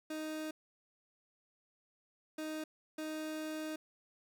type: tone bursts at uneven times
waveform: 30% pulse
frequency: 311.1 Hz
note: D#4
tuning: in tune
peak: -36 dBFS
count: 3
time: 0.1-0.51 / 2.38-2.64 / 2.98-3.76 s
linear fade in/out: 5 ms
effects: none